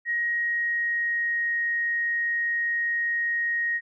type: tone with pitch glide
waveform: sine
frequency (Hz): 1887 to 1875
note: A#6 to A#6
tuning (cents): +21 to +10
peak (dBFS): -23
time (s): 0.05-3.81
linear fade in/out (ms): 50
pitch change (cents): -11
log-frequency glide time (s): 0.28-1.54
effects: none